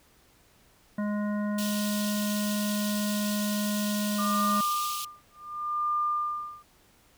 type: harmonic tone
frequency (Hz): 207.7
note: G#3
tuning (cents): 0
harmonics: 1 / 3 / 5 / 7 / 9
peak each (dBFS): -27 / -37 / -41 / -44 / -46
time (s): 0.98-4.61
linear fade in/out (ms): 5
type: high-pass noise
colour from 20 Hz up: pink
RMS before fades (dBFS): -36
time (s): 1.58-5.05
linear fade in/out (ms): 5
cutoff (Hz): 2700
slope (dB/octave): 48
type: tone with tremolo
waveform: sine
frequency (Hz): 1200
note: D6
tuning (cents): +37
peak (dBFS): -24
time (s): 4.18-6.63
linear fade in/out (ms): 10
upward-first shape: sine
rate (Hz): 0.69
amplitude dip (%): 100
effects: pink hiss -61 dBFS RMS until 7.17 s